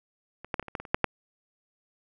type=clicks; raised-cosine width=0.5 ms; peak=-26 / -13 / -13 / -29 / -25 / -16 / -23 / -28 / -6 / -6 dBFS; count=10; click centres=0.446 / 0.542 / 0.596 / 0.627 / 0.683 / 0.752 / 0.8 / 0.852 / 0.945 / 1.043 s; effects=none